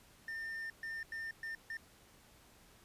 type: tone bursts at uneven times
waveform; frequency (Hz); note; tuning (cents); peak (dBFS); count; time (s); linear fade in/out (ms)
triangle; 1805; A6; +44; -38; 5; 0.28-0.7 / 0.83-1.03 / 1.12-1.31 / 1.43-1.55 / 1.7-1.77; 2
effects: pink hiss -63 dBFS RMS until 2.84 s + resampled to 32000 Hz